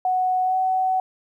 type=tone with pitch glide; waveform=sine; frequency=740 to 750.8 Hz; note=F#5 to F#5; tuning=0 to +25 cents; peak=-18 dBFS; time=0.05-1 s; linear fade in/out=2 ms; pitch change=+25 cents; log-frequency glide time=0.43-0.56 s; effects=10-bit